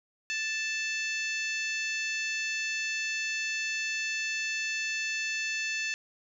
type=harmonic tone with a mistuned harmonic; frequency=880 Hz; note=A5; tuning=in tune; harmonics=2 / 3 / 4 / 5 / 6 / 7 / 8; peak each=-35 / -32 / -43 / -41 / -45 / -43 / -46 dBFS; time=0.3-5.94 s; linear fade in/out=0 ms; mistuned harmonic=7; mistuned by=+18 cents; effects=11-bit